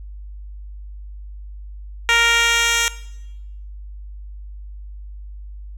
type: tone with band-pass filter sweep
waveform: 10% pulse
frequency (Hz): 466.2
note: A#4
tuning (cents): 0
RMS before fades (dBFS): -17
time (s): 2.09-2.88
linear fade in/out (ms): 0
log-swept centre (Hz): 2600 to 5300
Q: 0.87
effects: noise-tail reverb RT60 0.9 s tail -17 dB re dry + added 50 Hz sine -32 dBFS peak until 5.77 s